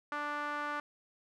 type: tone with band-pass filter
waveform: sawtooth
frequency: 293.7 Hz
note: D4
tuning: in tune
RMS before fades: -37 dBFS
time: 0.12-0.8 s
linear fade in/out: 2 ms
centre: 1300 Hz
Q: 2.8
effects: none